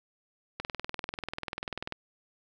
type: click train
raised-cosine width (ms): 0.3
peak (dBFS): -18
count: 28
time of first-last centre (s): 0.6-1.924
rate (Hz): 20.4
effects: none